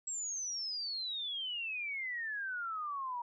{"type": "exponential sweep", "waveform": "sine", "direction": "down", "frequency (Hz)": [7720, 942], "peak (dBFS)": -36, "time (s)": [0.07, 3.22], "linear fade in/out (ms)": 5, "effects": []}